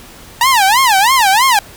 sawtooth tone with vibrato, 906 Hz, A#5, 50 cents flat, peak -4 dBFS, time 0.41-1.59 s, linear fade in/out 2 ms, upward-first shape sine, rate 3.1 Hz, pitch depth 300 cents each way, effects pink hiss -37 dBFS RMS until 1.76 s

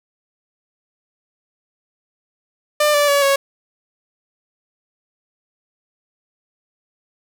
sawtooth tone with pitch steps, 597 / 582 / 567.4 / 553.2 Hz, D5 / D5 / C#5 / C#5, +28 / -16 / +40 / -4 cents, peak -9 dBFS, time 2.8-3.36 s, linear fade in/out 5 ms, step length 140 ms, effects none

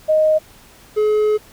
sine / triangle tone pair in turn, 622.3 / 425.4 Hz, D#5 / G#4, 0 / +42 cents, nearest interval perfect fifth, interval 658 cents, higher first, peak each -11 dBFS, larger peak neither, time 0.08-0.39 / 0.96-1.38 s, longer second, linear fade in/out 20 ms, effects pink hiss -46 dBFS RMS until 1.52 s

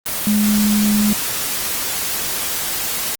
sine tone in noise, 209.4 Hz, G#3, 15 cents sharp, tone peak -13 dBFS, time 0.27-1.13 s, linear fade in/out 0 ms, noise white, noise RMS -22 dBFS, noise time 0.06-3.15 s, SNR +6 dB, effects Opus 24 kbps

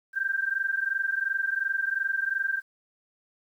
sine tone pair together, 1568 / 1590.8 Hz, G6 / G6, 0 / +25 cents, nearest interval unison, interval 25 cents, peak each -28 dBFS, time 0.13-2.62 s, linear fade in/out 50 ms, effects 10-bit

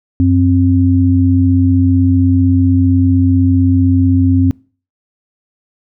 sine tone pair together, 93.44 / 264.6 Hz, F#2 / C4, +18 / +20 cents, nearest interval octave + tritone, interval 1802 cents, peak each -10 dBFS, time 0.2-4.51 s, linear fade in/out 0 ms, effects noise-tail reverb RT60 0.4 s tail -25 dB re dry

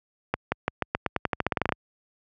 accelerating click train, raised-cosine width 0.5 ms, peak -8 dBFS, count 17, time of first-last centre 0.34-1.723 s, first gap 180 ms, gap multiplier 0.89, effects high-pass 60 Hz 12 dB/octave

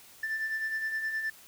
sine beating tone pair, 1760 / 1769.6 Hz, A6 / A6, 0 / +9 cents, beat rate 9.6 Hz, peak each -37 / -29 dBFS, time 0.23-1.3 s, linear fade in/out 5 ms, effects tanh soft clip ceiling -27 dBFS + white hiss -54 dBFS RMS until 1.47 s

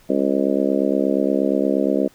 harmonic tone, 68.5 Hz, C#2, 20 cents flat, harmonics 3 / 4 / 5 / 6 / 7 / 8 / 9, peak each -24 / -21 / -23 / -27 / -25 / -25 / -26 dBFS, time 0.09-2.08 s, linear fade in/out 10 ms, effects pink hiss -53 dBFS RMS until 2.14 s

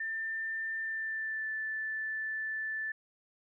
sine tone with pitch glide, 1790 to 1756.2 Hz, A6 to A6, +29 to -4 cents, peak -33 dBFS, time 0-2.92 s, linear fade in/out 5 ms, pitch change -33 cents, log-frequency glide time 0.79-1.48 s, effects none

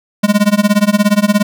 square tone with tremolo, 206.5 Hz, G#3, 10 cents flat, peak -6 dBFS, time 0.23-1.43 s, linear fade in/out 10 ms, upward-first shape sine, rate 17 Hz, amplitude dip 95%, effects none

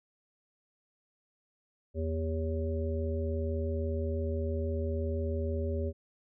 harmonic tone with a mistuned harmonic, 79.8 Hz, D#2, 44 cents sharp, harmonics 1 / 3 / 5 / 7, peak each -31 / -39 / -37 / -39 dBFS, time 1.94-5.93 s, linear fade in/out 50 ms, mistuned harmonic 1, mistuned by +43 cents, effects none

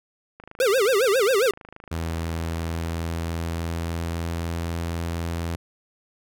click train, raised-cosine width 0.5 ms, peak -26 dBFS, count 67, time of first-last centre 0.4-2.9 s, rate 26.4 Hz
square tone with vibrato, 457.1 Hz, A#4, 34 cents flat, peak -18 dBFS, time 0.6-1.51 s, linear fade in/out 2 ms, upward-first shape sine, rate 7.4 Hz, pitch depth 290 cents each way
sawtooth tone with pitch glide, 82.41 to 84.04 Hz, E2 to E2, 0 to +34 cents, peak -22 dBFS, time 1.91-5.56 s, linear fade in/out 10 ms, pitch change +34 cents, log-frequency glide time 2.07-4.62 s
effects none

